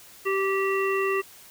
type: harmonic tone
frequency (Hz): 388.9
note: G4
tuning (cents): -14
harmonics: 1 / 3 / 5 / 7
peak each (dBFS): -24 / -29 / -31 / -32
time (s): 0.25-1.22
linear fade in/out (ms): 20
effects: white hiss -49 dBFS RMS until 1.5 s